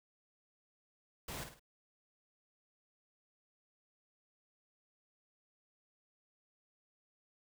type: noise with echo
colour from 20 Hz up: pink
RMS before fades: -44 dBFS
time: 1.28-1.44 s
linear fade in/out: 5 ms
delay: 52 ms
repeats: 3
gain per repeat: -7 dB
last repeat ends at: 1.596 s
effects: none